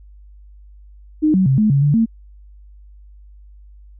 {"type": "tone with pitch steps", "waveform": "sine", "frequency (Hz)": [307.3, 188.3, 133.7, 214.2, 139.4, 145.3, 226], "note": ["D#4", "F#3", "C3", "A3", "C#3", "D3", "A3"], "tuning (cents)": [-21, 31, 38, -46, 10, -18, 47], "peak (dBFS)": -11, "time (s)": [1.22, 2.06], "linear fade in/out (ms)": 20, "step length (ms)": 120, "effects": ["added 50 Hz sine -40 dBFS peak until 3.99 s"]}